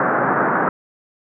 white band-pass noise, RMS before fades -18 dBFS, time 0-0.69 s, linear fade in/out 2 ms, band 130 to 1600 Hz, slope 48 dB/octave, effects none

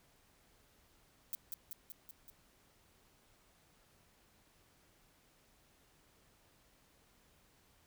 violet noise with echo, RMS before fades -39 dBFS, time 1.33-1.35 s, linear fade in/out 0 ms, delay 190 ms, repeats 5, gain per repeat -3 dB, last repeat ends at 2.3 s, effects pink hiss -69 dBFS RMS until 7.86 s

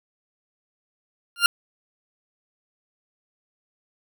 20% pulse tone with exponential growth, 1398 Hz, F6, 1 cent sharp, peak -4 dBFS, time 1.36-1.46 s, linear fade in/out 1 ms, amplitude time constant 21 ms, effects none

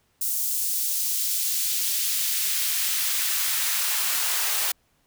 white noise with high-pass filter sweep, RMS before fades -25 dBFS, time 0.21-4.72 s, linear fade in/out 5 ms, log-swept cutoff 7800 to 700 Hz, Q 0.76, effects pink hiss -67 dBFS RMS until 5.06 s

